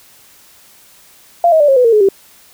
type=tone with pitch steps; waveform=sine; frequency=689 / 635.5 / 586.1 / 540.6 / 498.6 / 459.9 / 424.1 / 391.2 Hz; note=F5 / D#5 / D5 / C#5 / B4 / A#4 / G#4 / G4; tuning=-24 / +36 / -4 / -44 / +16 / -23 / +36 / -4 cents; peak=-6 dBFS; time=1.44-2.088 s; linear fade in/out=2 ms; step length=81 ms; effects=white hiss -45 dBFS RMS until 2.53 s